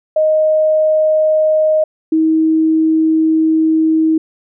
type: tone pair in turn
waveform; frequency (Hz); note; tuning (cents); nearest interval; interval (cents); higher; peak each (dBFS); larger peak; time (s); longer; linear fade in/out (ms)
sine; 622.3 / 318.2; D#5 / D#4; 0 / +39; octave; 1161; first; -9; neither; 0.16-1.84 / 2.12-4.18; second; 5
effects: none